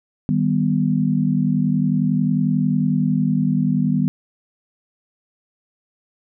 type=chord; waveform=sine; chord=Eb augmented; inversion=none; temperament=equal; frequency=155.56 / 196 / 246.9 Hz; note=Eb3 / G3 / B3; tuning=0 / 0 / 0 cents; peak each=-20 dBFS; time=0.29-4.08 s; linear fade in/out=0 ms; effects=none